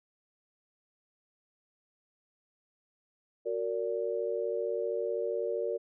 sine chord, Gb augmented, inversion none, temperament just, 370 / 462.5 / 578.1 Hz, Gb4 / Bb4 / D5, 0 / -14 / -27 cents, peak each -36 / -32 / -35 dBFS, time 3.45-5.78 s, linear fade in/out 20 ms, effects none

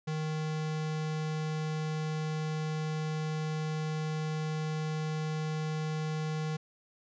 square tone, 155.56 Hz, D#3, in tune, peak -32 dBFS, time 0.07-6.57 s, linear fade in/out 10 ms, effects resampled to 16000 Hz

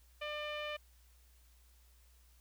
sawtooth tone with low-pass filter, 598 Hz, D5, 31 cents sharp, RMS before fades -41 dBFS, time 0.21-0.77 s, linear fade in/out 10 ms, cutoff 2800 Hz, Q 3.4, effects added 60 Hz sine -62 dBFS peak until 2.4 s + white hiss -70 dBFS RMS until 2.4 s

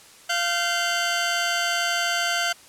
15% pulse tone pair together, 694 / 1538.3 Hz, F5 / G6, -11 / -33 cents, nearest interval octave + major second, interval 1378 cents, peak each -18 dBFS, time 0.29-2.53 s, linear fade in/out 10 ms, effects white hiss -49 dBFS RMS until 2.68 s + low-pass 10000 Hz 12 dB/octave

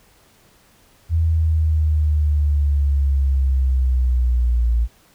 sine linear sweep, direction down, 82.41 to 57.2 Hz, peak -14 dBFS, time 1.09-4.88 s, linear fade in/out 50 ms, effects pink hiss -54 dBFS RMS until 5.14 s

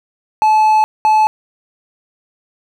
triangle tone bursts at uneven times, 864 Hz, A5, 32 cents flat, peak -6 dBFS, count 2, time 0.42-0.84 / 1.05-1.27 s, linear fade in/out 0 ms, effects none

